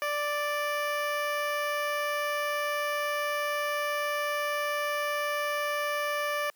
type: tone with notch filter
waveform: 15% pulse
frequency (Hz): 587.3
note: D5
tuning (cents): 0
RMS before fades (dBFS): -30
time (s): 0.02-6.5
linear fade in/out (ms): 0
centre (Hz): 7500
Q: 1
effects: white hiss -66 dBFS RMS until 6.55 s + high-pass 300 Hz 12 dB/octave